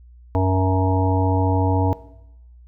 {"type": "harmonic tone", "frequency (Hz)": 93.9, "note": "F#2", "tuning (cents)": 26, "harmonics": [1, 3, 5, 7, 9, 10], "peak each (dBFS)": [-18, -23, -25, -26, -28, -28], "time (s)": [0.35, 1.93], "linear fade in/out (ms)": 0, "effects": ["noise-tail reverb RT60 0.8 s tail -17 dB re dry", "added 60 Hz sine -43 dBFS peak until 2.67 s"]}